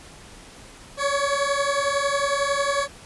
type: beating tone pair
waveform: 20% pulse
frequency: 557 / 568 Hz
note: C#5 / C#5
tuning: +8 / +42 cents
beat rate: 11 Hz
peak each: -19 dBFS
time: 0.97-2.88 s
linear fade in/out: 50 ms
effects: pink hiss -45 dBFS RMS until 3.05 s + resampled to 24000 Hz